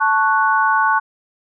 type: chord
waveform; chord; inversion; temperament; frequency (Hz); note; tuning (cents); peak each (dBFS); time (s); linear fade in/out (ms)
sine; F# minor; first; equal; 880 / 1108.7 / 1480; A5 / C#6 / F#6; 0 / 0 / 0; -17; 0-1; 20
effects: none